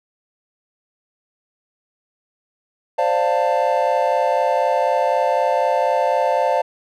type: chord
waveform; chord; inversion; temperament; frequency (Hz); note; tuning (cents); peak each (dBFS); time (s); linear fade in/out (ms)
triangle; D minor seventh; third; equal with one note detuned; 523.3 / 587.3 / 698.5 / 890.2; C5 / D5 / F5 / A5; 0 / 0 / 0 / +20; -19; 2.98-6.62; 10
effects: none